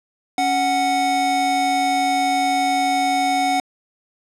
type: tone pair together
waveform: square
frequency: 277.2 / 740 Hz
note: C#4 / F#5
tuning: 0 / 0 cents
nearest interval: octave + perfect fourth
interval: 1700 cents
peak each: -25 / -18 dBFS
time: 0.38-3.6 s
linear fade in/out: 2 ms
effects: low-pass 9000 Hz 12 dB/octave